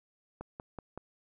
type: click train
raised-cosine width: 1 ms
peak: -27 dBFS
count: 4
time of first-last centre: 0.41-0.976 s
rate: 5.3 Hz
effects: none